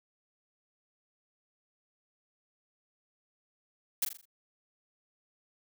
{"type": "noise with echo", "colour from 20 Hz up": "blue", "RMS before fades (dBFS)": -28, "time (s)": [4.02, 4.05], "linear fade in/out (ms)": 5, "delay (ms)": 41, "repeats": 5, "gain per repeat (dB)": -7, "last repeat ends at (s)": 4.255, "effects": []}